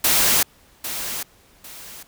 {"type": "noise with echo", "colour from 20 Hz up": "white", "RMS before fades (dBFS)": -17, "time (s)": [0.04, 0.43], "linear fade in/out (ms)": 5, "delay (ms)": 800, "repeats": 2, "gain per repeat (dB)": -11, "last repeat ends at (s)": 2.03, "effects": ["pink hiss -54 dBFS RMS until 2.07 s"]}